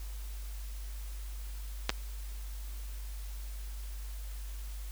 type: clicks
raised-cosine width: 0.2 ms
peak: -9 / -19 dBFS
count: 2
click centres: 1.894 / 1.902 s
effects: added 50 Hz sine -38 dBFS peak until 4.91 s + white hiss -53 dBFS RMS until 4.91 s